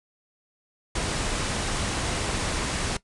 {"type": "low-pass noise", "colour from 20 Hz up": "pink", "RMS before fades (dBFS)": -28, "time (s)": [0.95, 2.97], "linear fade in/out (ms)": 5, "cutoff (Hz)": 10000, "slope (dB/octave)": 96, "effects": ["noise-tail reverb RT60 0.1 s tail -18 dB re dry"]}